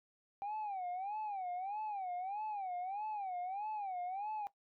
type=tone with vibrato; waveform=sine; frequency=784 Hz; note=G5; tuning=in tune; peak=-36 dBFS; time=0.42-4.47 s; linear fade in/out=0 ms; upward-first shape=sine; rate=1.6 Hz; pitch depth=170 cents each way; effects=noise-tail reverb RT60 0.1 s tail -17 dB re dry + tanh soft clip ceiling -36 dBFS